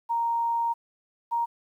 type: tone pair in turn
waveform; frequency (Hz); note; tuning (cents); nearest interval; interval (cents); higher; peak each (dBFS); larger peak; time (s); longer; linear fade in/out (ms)
sine; 931 / 936; A#5 / A#5; -2 / +7; unison; 9; second; -23; neither; 0.09-0.74 / 1.31-1.46; first; 20
effects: 10-bit